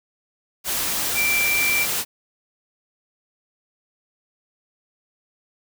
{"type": "tone in noise", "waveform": "sine", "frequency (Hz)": 2349, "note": "D7", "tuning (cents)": 0, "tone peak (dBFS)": -19, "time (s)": [1.14, 1.87], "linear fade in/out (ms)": 50, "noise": "white", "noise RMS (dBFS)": -24, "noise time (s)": [0.64, 2.05], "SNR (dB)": 2, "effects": []}